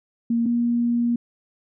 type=tone pair in turn; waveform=sine; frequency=233.1 / 237.4 Hz; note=A#3 / A#3; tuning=0 / +32 cents; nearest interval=unison; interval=32 cents; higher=second; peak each=-18 dBFS; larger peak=neither; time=0.3-0.46 / 0.46-1.16 s; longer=second; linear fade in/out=5 ms; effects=none